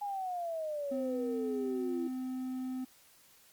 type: exponential sweep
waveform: sine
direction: down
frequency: 830.6 to 329.6 Hz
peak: -34 dBFS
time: 0.01-2.08 s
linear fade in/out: 10 ms
type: tone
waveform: triangle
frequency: 257.2 Hz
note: C4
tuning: 30 cents flat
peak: -33 dBFS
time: 0.91-2.85 s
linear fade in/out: 10 ms
effects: white hiss -62 dBFS RMS until 3.52 s + Opus 48 kbps